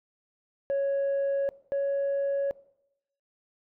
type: tone pair in turn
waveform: sine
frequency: 554.4 / 557 Hz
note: C#5 / C#5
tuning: 0 / +8 cents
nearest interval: unison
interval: 8 cents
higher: second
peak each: -22 / -23 dBFS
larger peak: first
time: 0.7-1.49 / 1.72-2.51 s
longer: neither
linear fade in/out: 0 ms
effects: noise-tail reverb RT60 0.8 s tail -21 dB re dry + tanh soft clip ceiling -23 dBFS